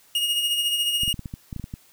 45% pulse tone with tremolo, 2862 Hz, F7, 42 cents sharp, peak -19 dBFS, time 0.15-1.13 s, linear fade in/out 2 ms, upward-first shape sine, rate 14 Hz, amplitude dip 45%
clicks, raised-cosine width 5 ms, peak -20 dBFS, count 11, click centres 1.034 / 1.079 / 1.142 / 1.193 / 1.258 / 1.339 / 1.528 / 1.563 / 1.597 / 1.641 / 1.739 s
effects white hiss -56 dBFS RMS until 1.92 s

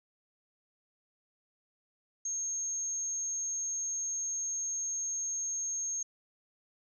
sine tone, 6470 Hz, G#8, 46 cents flat, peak -32 dBFS, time 2.25-6.03 s, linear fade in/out 5 ms, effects none

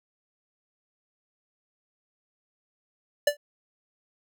square tone with exponential decay, 584 Hz, D5, 10 cents flat, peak -16 dBFS, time 3.27-3.37 s, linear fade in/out 5 ms, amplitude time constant 20 ms, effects none

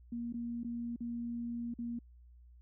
sine tone with dropouts, 236 Hz, A#3, 22 cents sharp, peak -36 dBFS, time 0.12-1.99 s, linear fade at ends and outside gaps 5 ms, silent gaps 0.326-0.34 / 0.634-0.645 / 0.962-1.005 / 1.74-1.787 s, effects added 60 Hz sine -55 dBFS peak until 2.61 s

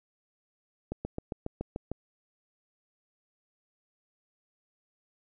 slowing click train, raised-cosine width 2 ms, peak -20 dBFS, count 8, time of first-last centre 0.92-1.916 s, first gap 130 ms, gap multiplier 1.03, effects none

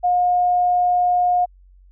sine tone, 716 Hz, F5, 43 cents sharp, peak -14 dBFS, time 0.03-1.46 s, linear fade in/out 20 ms, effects added 46 Hz sine -46 dBFS peak until 1.91 s

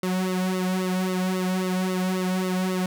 sawtooth tone with flanger, 185 Hz, F#3, in tune, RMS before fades -25 dBFS, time 0.03-2.86 s, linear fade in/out 2 ms, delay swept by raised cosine 1.2 to 2.5 ms, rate 3.7 Hz, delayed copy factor -1, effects none

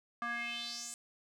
square tone with band-pass filter sweep, 236.4 Hz, A#3, 24 cents sharp, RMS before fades -40 dBFS, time 0.22-0.94 s, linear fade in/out 0 ms, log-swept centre 1300 to 8300 Hz, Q 4.3, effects none

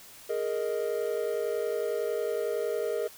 triangle chord, Ab suspended second, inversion none, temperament equal, 415.3 / 466.2 / 622.3 Hz, Ab4 / Bb4 / Eb5, 0 / 0 / 0 cents, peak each -30 / -29 / -32 dBFS, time 0.29-3.08 s, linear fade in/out 10 ms, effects white hiss -50 dBFS RMS until 3.17 s

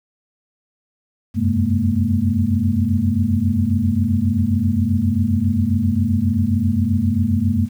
sine tone cluster, 88.9 / 96.4 / 131.4 / 211.9 / 235.4 Hz, F2 / G2 / C3 / G#3 / A#3, +31 / -28 / +8 / +35 / +17 cents, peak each -23 / -19 / -28 / -21 / -20 dBFS, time 1.34-7.69 s, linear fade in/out 50 ms, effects 8-bit

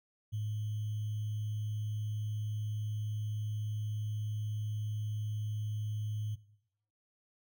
sine tone with sample-and-hold, 106.6 Hz, G#2, 46 cents sharp, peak -33 dBFS, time 0.32-6.36 s, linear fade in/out 20 ms, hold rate 3150 Hz, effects noise-tail reverb RT60 0.8 s tail -19 dB re dry

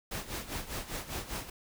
pink noise with tremolo, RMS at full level -36 dBFS, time 0.11-1.5 s, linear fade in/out 5 ms, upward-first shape sine, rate 5 Hz, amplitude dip 75%, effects none

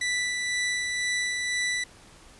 sawtooth tone with tremolo, 1975.5 Hz, B6, in tune, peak -21 dBFS, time 0.01-1.84 s, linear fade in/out 5 ms, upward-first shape sine, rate 2 Hz, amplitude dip 30%, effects pink hiss -52 dBFS RMS until 2.39 s + resampled to 24000 Hz

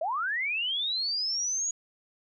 sine linear sweep, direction up, 596 to 6800 Hz, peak -27 dBFS, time 0.01-1.71 s, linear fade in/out 5 ms, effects none

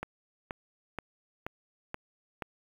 click train, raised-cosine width 0.5 ms, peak -20 dBFS, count 6, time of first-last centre 0.03-2.422 s, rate 2.09 Hz, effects 8-bit

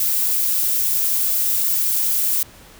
violet noise, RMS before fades -19 dBFS, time 0-2.43 s, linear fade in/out 2 ms, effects pink hiss -45 dBFS RMS until 2.79 s

